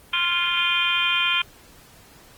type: harmonic tone with a mistuned harmonic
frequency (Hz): 349.2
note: F4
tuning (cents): 0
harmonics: 3 / 4 / 5 / 6 / 7 / 8 / 9 / 10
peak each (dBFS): -29 / -27 / -34 / -35 / -23 / -34 / -23 / -35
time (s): 0.13-1.42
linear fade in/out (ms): 5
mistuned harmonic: 5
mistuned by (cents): -17
effects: pink hiss -50 dBFS RMS until 2.37 s + Opus 24 kbps